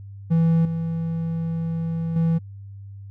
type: tone with level steps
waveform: triangle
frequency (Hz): 164.81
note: E3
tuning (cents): 0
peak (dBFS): -13 / -21 / -15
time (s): 0.3-2.39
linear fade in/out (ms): 20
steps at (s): 0.65 / 2.16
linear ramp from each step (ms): 2
effects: added 99 Hz sine -36 dBFS peak until 3.1 s